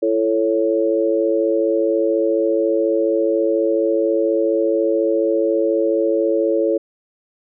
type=chord; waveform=sine; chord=A major; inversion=second; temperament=equal with one note detuned; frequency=335.8 / 440 / 554.4 Hz; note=E4 / A4 / C#5; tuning=+32 / 0 / 0 cents; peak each=-19 dBFS; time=0.02-6.78 s; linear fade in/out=10 ms; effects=none